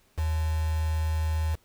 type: tone with quantisation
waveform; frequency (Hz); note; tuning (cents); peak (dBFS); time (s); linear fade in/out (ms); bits
sine; 79.1; D#2; +29; -24; 0.17-1.56; 20; 6
effects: pink hiss -64 dBFS RMS until 1.64 s